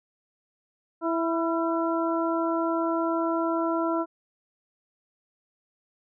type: harmonic tone with a mistuned harmonic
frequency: 330.5 Hz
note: E4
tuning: 5 cents sharp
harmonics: 1 / 2 / 3 / 4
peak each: -26 / -29 / -31 / -32 dBFS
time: 1.01-4.06 s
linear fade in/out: 50 ms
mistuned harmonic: 4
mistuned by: +38 cents
effects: none